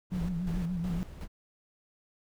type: noise with tremolo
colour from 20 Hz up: brown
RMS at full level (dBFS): -36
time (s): 0.1-1.28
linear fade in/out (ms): 50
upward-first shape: square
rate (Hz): 2.7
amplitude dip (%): 60
type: tone with vibrato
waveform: sine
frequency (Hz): 174.5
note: F3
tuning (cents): -1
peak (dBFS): -30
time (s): 0.12-1.03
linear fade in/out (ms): 0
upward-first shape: sine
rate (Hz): 7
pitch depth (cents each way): 94
effects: none